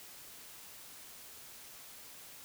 silence, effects white hiss -52 dBFS RMS until 2.44 s

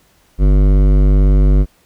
sine tone with hard clipping, 49 Hz, G1, in tune, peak -9 dBFS, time 0.38-1.66 s, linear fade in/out 50 ms, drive 15 dB, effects pink hiss -54 dBFS RMS until 1.85 s

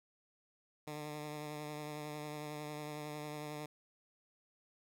10% pulse tone with vibrato, 150 Hz, D3, 37 cents sharp, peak -34 dBFS, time 0.87-3.66 s, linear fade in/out 5 ms, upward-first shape triangle, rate 11 Hz, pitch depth 26 cents each way, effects none

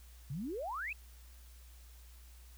sine exponential sweep, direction up, 123 to 2676 Hz, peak -37 dBFS, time 0.3-0.93 s, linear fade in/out 5 ms, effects added 60 Hz sine -53 dBFS peak until 2.57 s + white hiss -63 dBFS RMS until 2.57 s

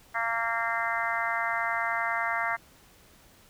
harmonic tone, 229.9 Hz, A#3, 24 cents flat, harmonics 3 / 4 / 5 / 6 / 7 / 8 / 9, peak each -34 / -34 / -34 / -34 / -34 / -34 / -34 dBFS, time 0.14-2.57 s, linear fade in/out 20 ms, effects pink hiss -57 dBFS RMS until 3.49 s

